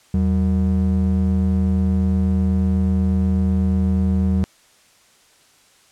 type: ring-modulated tone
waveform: triangle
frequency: 136.1 Hz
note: C#3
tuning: 31 cents flat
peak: -10 dBFS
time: 0.14-4.44 s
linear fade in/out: 0 ms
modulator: 54.1 Hz
effects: white hiss -54 dBFS RMS until 5.91 s + low-pass 9000 Hz 12 dB/octave